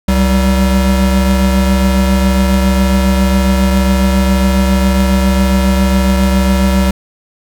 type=tone pair together; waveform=square; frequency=66.2 / 191.29 Hz; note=C2 / G3; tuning=+21 / -42 cents; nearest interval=octave + tritone; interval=1837 cents; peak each=-12 dBFS; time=0.08-6.91 s; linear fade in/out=5 ms; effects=none